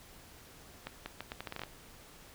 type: accelerating click train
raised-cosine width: 0.3 ms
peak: -23 dBFS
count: 11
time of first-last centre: 0.87-1.636 s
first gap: 190 ms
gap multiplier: 0.77
effects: pink hiss -55 dBFS RMS until 2.34 s